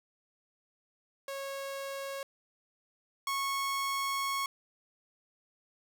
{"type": "tone pair in turn", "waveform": "sawtooth", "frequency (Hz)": [549, 1100], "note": ["C#5", "C#6"], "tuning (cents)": [-17, -14], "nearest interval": "octave", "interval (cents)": 1203, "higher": "second", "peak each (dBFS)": [-33, -27], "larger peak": "second", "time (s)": [[1.28, 2.23], [3.27, 4.46]], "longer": "second", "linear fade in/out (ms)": 2, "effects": []}